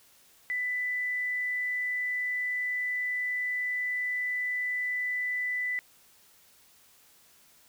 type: tone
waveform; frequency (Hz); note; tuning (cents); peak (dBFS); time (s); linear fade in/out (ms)
sine; 1990; B6; +13; -28; 0.5-5.79; 0
effects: white hiss -60 dBFS RMS until 7.68 s